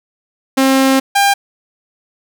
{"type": "tone pair in turn", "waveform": "sawtooth", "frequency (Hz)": [266.9, 799.8], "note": ["C4", "G5"], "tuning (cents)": [35, 35], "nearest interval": "octave + perfect fifth", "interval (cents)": 1900, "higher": "second", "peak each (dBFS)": -5, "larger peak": "neither", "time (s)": [[0.57, 1], [1.15, 1.34]], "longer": "first", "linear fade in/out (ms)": 10, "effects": []}